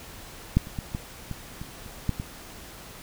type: clicks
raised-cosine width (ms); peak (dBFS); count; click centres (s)
5; -6 / -27 / -18 / -17 / -20 / -24 / -29 / -11 / -19; 9; 0.57 / 0.671 / 0.788 / 0.949 / 1.313 / 1.615 / 1.862 / 2.093 / 2.199
effects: pink hiss -44 dBFS RMS until 3.02 s